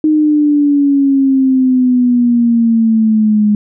sine exponential sweep, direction down, 310.1 to 207.7 Hz, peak -7 dBFS, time 0.04-3.55 s, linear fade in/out 2 ms, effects none

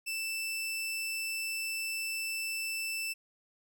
sawtooth tone, 2654 Hz, E7, 11 cents sharp, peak -30 dBFS, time 0.06-3.14 s, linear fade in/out 20 ms, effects none

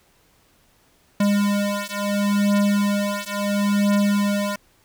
square beating tone pair, 202.8 / 203.53 Hz, G#3 / G#3, -41 / -35 cents, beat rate 0.73 Hz, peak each -22 dBFS, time 1.2-4.56 s, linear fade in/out 5 ms, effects pink hiss -59 dBFS RMS until 4.84 s

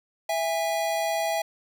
square tone pair together, 661 / 818 Hz, E5 / G#5, +5 / -26 cents, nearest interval major third, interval 369 cents, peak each -27 / -29 dBFS, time 0.29-1.42 s, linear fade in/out 5 ms, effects 10-bit

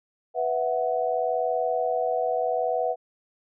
sine chord, B suspended fourth, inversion none, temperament equal, 493.9 / 659.3 / 740 Hz, B4 / E5 / F#5, 0 / 0 / 0 cents, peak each -27 dBFS, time 0.34-2.96 s, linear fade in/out 50 ms, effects none

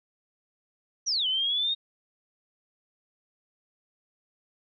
sine exponential two-way sweep, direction down then up, 6080 to 2992 to 3741 Hz, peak -24 dBFS, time 1.06-1.75 s, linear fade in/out 20 ms, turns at 1.27 s, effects none

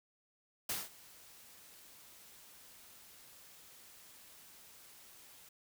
white noise with ADSR envelope, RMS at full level -36 dBFS, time 0.69-5.49 s, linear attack 6 ms, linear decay 190 ms, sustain -22 dB, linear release 5 ms, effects none

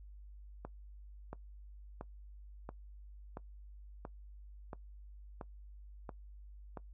click train, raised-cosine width 1 ms, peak -29 dBFS, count 10, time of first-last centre 0.65-6.772 s, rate 1.47 Hz, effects noise-tail reverb RT60 0.1 s tail -20 dB re dry + added 50 Hz sine -50 dBFS peak until 6.93 s

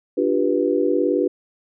sine chord, G dominant seventh, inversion second, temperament just, 294 / 352.8 / 392 / 490 Hz, D4 / F4 / G4 / B4, +2 / +18 / 0 / -14 cents, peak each -22 dBFS, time 0.17-1.28 s, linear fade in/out 10 ms, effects none

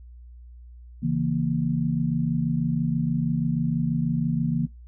sine chord, A# diminished, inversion first, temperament equal, 138.59 / 164.81 / 233.1 Hz, C#3 / E3 / A#3, 0 / 0 / 0 cents, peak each -27 / -25 / -26 dBFS, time 1.02-4.67 s, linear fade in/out 20 ms, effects noise-tail reverb RT60 0.2 s tail -23 dB re dry + added 60 Hz sine -42 dBFS peak until 4.87 s

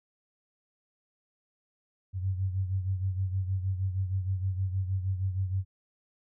sine beating tone pair, 93.8 / 100.2 Hz, F#2 / G2, +24 / +38 cents, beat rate 6.4 Hz, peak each -28 / -35 dBFS, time 2.13-5.65 s, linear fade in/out 50 ms, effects none

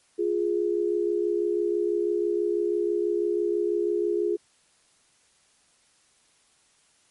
sine tone pair together, 349.2 / 415.3 Hz, F4 / G#4, 0 / 0 cents, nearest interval minor third, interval 300 cents, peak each -25 dBFS, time 0.18-4.37 s, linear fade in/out 20 ms, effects white hiss -63 dBFS RMS until 7.1 s + MP3 48 kbps

